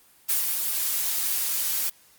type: noise with ADSR envelope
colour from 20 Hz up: blue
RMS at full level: -22 dBFS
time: 0.28-1.9 s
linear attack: 21 ms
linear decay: 160 ms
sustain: -4 dB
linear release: 12 ms
effects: white hiss -57 dBFS RMS until 2.18 s + Opus 24 kbps